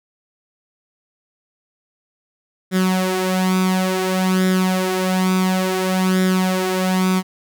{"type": "tone with flanger", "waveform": "sawtooth", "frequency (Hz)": 186.2, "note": "F#3", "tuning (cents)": 11, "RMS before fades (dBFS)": -18, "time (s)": [2.71, 7.23], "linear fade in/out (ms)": 50, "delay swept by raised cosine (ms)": [0.55, 4.55], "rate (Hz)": 0.57, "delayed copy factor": 0.65, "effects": []}